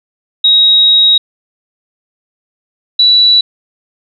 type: tone pair in turn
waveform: sine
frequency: 3797 / 3941 Hz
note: A#7 / B7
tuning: +31 / -4 cents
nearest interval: minor second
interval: 65 cents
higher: second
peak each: -4 dBFS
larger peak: neither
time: 0.44-1.18 / 2.99-3.41 s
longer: first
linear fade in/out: 5 ms
effects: none

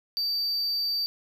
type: tone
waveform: triangle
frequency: 4634 Hz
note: D8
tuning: 24 cents flat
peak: -24 dBFS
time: 0.17-1.06 s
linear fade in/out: 0 ms
effects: none

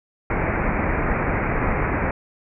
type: low-pass noise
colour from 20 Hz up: pink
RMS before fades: -22 dBFS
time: 0.3-2.11 s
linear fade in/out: 2 ms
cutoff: 2400 Hz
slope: 96 dB/octave
effects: none

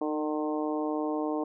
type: harmonic tone with a mistuned harmonic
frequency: 151.8 Hz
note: D#3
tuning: 42 cents flat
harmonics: 2 / 3 / 4 / 5 / 6 / 7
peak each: -30 / -34 / -36 / -38 / -40 / -41 dBFS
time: 0.01-1.44 s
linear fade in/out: 5 ms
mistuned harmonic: 2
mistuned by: +18 cents
effects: none

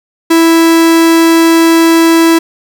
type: tone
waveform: 45% pulse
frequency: 329.6 Hz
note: E4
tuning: in tune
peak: -4 dBFS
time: 0.3-2.39 s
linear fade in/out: 10 ms
effects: 7-bit

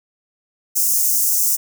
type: high-pass noise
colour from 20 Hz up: white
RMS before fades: -17 dBFS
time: 0.75-1.57 s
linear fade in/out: 20 ms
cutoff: 5700 Hz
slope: 48 dB/octave
effects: none

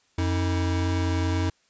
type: tone pair together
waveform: square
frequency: 89.8 / 320 Hz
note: F2 / D#4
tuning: +49 / +49 cents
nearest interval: octave + minor seventh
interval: 2200 cents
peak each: -24 / -30 dBFS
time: 0.18-1.5 s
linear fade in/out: 5 ms
effects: white hiss -65 dBFS RMS until 1.69 s + resampled to 16000 Hz

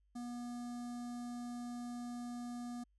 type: tone with notch filter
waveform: square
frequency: 241.5 Hz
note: B3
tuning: 39 cents flat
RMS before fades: -44 dBFS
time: 0.15-2.84 s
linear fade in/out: 10 ms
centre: 2500 Hz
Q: 0.62
effects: added 50 Hz sine -70 dBFS peak until 2.98 s + resampled to 24000 Hz

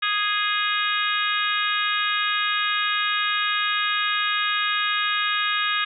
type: harmonic tone with a mistuned harmonic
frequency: 414.1 Hz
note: G#4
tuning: 5 cents flat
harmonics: 3 / 4 / 5 / 6 / 7 / 8 / 9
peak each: -26 / -26 / -31 / -29 / -31 / -32 / -29 dBFS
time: 0.02-5.85 s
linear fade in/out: 10 ms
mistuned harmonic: 5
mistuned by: +24 cents
effects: none

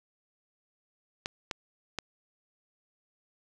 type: clicks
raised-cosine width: 0.2 ms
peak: -15 dBFS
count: 3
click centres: 1.259 / 1.512 / 1.987 s
effects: none

